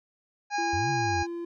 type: harmonic tone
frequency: 820 Hz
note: G#5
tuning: 22 cents flat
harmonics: 1 / 2 / 3 / 5 / 6 / 7 / 8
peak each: -27 / -33 / -37 / -41 / -43 / -44 / -45 dBFS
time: 0.5-1.27 s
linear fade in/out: 50 ms
type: tone with pitch glide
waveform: triangle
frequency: 338.4 to 341.9 Hz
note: E4 to F4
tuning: +45 to -37 cents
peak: -30 dBFS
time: 0.58-1.45 s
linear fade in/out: 5 ms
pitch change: +18 cents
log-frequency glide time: 0.79-1.02 s
type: exponential two-way sweep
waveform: sine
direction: up then down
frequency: 80.3 to 143.7 to 80.3 Hz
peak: -30 dBFS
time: 0.73-1.23 s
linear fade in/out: 5 ms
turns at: 0.9 s
effects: none